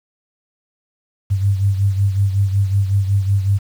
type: beating tone pair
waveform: sine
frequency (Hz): 97.9 / 103.3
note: G2 / G#2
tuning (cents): -2 / -9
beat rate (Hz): 5.4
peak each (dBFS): -14 / -21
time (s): 1.3-3.59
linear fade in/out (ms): 20
effects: 7-bit